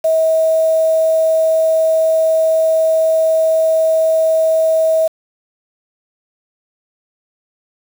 sine tone with quantisation, 642 Hz, E5, 46 cents flat, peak -10 dBFS, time 0.04-5.08 s, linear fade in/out 10 ms, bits 5, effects none

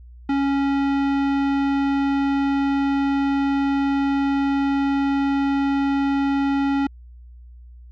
sine tone with tanh clipping, 277.2 Hz, C#4, in tune, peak -20 dBFS, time 0.29-6.87 s, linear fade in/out 5 ms, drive 18 dB, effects added 60 Hz sine -40 dBFS peak until 7.91 s

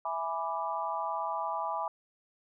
sine chord, E dominant seventh, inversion none, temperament equal, 659.3 / 830.6 / 987.8 / 1174.7 Hz, E5 / G#5 / B5 / D6, 0 / 0 / 0 / 0 cents, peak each -38 / -36 / -35 / -37 dBFS, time 0.05-1.88 s, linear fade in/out 2 ms, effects none

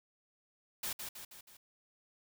white noise with echo, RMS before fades -38 dBFS, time 0.83-0.93 s, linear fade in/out 5 ms, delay 160 ms, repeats 4, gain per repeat -5 dB, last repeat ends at 1.57 s, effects none

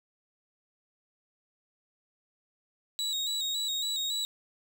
35% pulse tone with vibrato, 3836 Hz, A#7, 49 cents sharp, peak -28 dBFS, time 2.99-4.25 s, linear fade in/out 0 ms, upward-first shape square, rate 3.6 Hz, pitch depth 37 cents each way, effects none

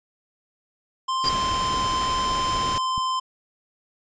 square tone with pitch glide, 1046.5 to 1036.3 Hz, C6 to C6, 0 to -17 cents, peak -23 dBFS, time 1.08-3.2 s, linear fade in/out 10 ms, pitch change -17 cents, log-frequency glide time 1.26-1.67 s
sine tone with exponential growth, 4805 Hz, D8, 39 cents sharp, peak -16 dBFS, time 1.19-1.29 s, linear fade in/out 5 ms, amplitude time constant 20 ms
pink noise, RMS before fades -30 dBFS, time 1.24-2.78 s, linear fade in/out 0 ms
clicks, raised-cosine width 5 ms, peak -22 dBFS, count 2, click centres 2.726 / 2.979 s
effects resampled to 16000 Hz

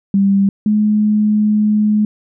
sine tone pair in turn, 197.3 / 211.5 Hz, G3 / G#3, +11 / +32 cents, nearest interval minor second, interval 121 cents, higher second, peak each -9 / -10 dBFS, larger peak first, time 0.14-0.49 / 0.66-2.05 s, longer second, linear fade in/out 2 ms, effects none

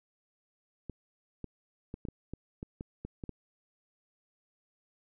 clicks, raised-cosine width 3 ms, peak -26 dBFS, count 11, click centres 0.897 / 1.443 / 1.941 / 2.052 / 2.086 / 2.336 / 2.629 / 2.809 / 3.05 / 3.238 / 3.293 s, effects none

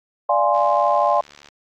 sine chord, D half-diminished seventh, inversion none, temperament equal with one note detuned, 587.3 / 691.2 / 830.6 / 1046.5 Hz, D5 / F5 / Ab5 / C6, 0 / -18 / 0 / 0 cents, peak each -20 dBFS, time 0.29-1.21 s, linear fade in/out 5 ms
click train, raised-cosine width 0.2 ms, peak -26 dBFS, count 69, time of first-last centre 0.55-1.487 s, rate 72.6 Hz
effects AAC 48 kbps

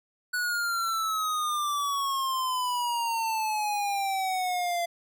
square exponential sweep, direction down, 1480 to 684 Hz, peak -27 dBFS, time 0.33-4.86 s, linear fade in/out 10 ms, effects none

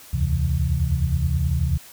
sine tone cluster, 71.5 / 81.4 / 90.2 / 130.6 / 164.3 Hz, D2 / E2 / F#2 / C3 / E3, -46 / -21 / -44 / -3 / -5 cents, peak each -23 / -24 / -30 / -24 / -29 dBFS, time 0.13-1.78 s, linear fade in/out 10 ms, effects white hiss -45 dBFS RMS until 1.92 s

